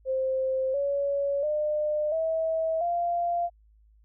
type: tone with pitch steps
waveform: sine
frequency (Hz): 525 / 562.7 / 603.1 / 646.4 / 692.7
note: C5 / C#5 / D5 / E5 / F5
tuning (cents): +6 / +26 / +46 / -34 / -14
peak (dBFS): -24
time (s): 0.05-3.5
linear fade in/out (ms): 50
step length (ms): 690
effects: added 53 Hz sine -56 dBFS peak until 4.04 s